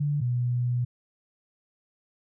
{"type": "tone pair in turn", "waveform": "sine", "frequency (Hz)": [145.8, 122.6], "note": ["D3", "B2"], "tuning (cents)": [-12, -12], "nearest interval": "minor third", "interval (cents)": 300, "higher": "first", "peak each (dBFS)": -23, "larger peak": "neither", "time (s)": [[0, 0.21], [0.21, 0.85]], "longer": "second", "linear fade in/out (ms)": 10, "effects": []}